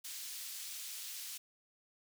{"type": "high-pass noise", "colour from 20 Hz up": "pink", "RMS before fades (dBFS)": -45, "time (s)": [0.04, 1.38], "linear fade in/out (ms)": 10, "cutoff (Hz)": 3900, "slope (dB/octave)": 12, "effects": []}